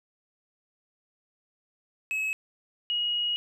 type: tone pair in turn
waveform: triangle / sine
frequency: 2573 / 2893 Hz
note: E7 / F#7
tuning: -43 / -40 cents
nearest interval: major second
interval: 203 cents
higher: second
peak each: -25 dBFS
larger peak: neither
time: 2.11-2.33 / 2.9-3.36 s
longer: second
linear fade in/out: 0 ms
effects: none